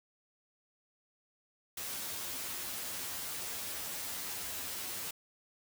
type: noise with comb filter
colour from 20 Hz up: white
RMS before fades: -40 dBFS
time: 1.77-5.11 s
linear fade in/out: 5 ms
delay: 11 ms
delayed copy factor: +0.85
effects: none